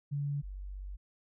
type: tone pair in turn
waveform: sine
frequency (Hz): 143.1 / 47.95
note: D3 / G1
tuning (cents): -45 / -37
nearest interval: octave + perfect fifth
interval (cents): 1892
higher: first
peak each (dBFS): -31 / -39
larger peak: first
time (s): 0.11-0.42 / 0.42-0.97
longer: second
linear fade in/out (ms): 20
effects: none

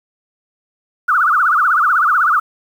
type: tone with vibrato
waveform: sine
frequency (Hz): 1318.5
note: E6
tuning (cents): 0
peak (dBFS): -10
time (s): 1.08-2.4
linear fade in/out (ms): 10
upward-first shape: triangle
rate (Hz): 16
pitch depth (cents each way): 260
effects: 7-bit

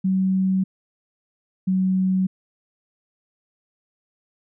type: tone pair in turn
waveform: sine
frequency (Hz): 189.1 / 187.47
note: F#3 / F#3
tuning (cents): +38 / +23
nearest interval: unison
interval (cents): 15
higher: first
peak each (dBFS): -17 / -17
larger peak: neither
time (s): 0.04-0.64 / 1.67-2.27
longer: neither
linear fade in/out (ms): 10
effects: none

